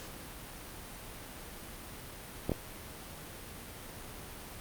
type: clicks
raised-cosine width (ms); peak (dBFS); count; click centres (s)
2; -17; 2; 2.495 / 2.518
effects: pink hiss -46 dBFS RMS until 4.6 s + Opus 48 kbps